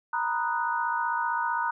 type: chord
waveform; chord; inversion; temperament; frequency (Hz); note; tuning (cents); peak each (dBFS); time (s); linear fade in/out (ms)
sine; B major seventh; third; equal; 932.3 / 987.8 / 1244.5 / 1480; A#5 / B5 / D#6 / F#6; 0 / 0 / 0 / 0; -28 / -33 / -33 / -31; 0.13-1.71; 5
effects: none